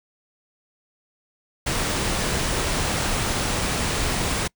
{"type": "band-stop noise", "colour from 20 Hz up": "pink", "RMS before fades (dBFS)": -24, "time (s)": [1.66, 4.48], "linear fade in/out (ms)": 10, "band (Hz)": [11000, 16000], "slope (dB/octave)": 96, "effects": ["noise-tail reverb RT60 0.1 s tail -26 dB re dry"]}